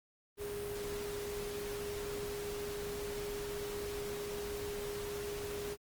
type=tone in noise; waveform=sine; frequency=410 Hz; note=G#4; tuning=22 cents flat; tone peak=-39 dBFS; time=0.37-5.77 s; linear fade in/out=50 ms; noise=pink; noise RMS=-45 dBFS; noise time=0.37-5.77 s; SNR=+3 dB; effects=Opus 32 kbps